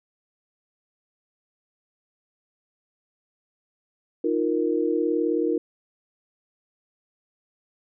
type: chord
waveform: sine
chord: Eb suspended second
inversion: none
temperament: just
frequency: 311.1 / 350 / 466.7 Hz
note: Eb4 / F4 / Bb4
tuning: 0 / +4 / +2 cents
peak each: -25 / -25 / -25 dBFS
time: 4.24-5.58 s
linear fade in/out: 5 ms
effects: none